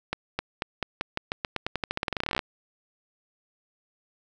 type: accelerating click train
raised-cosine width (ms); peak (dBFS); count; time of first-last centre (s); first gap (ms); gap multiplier
0.3; -11; 28; 0.13-2.392; 260; 0.89
effects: none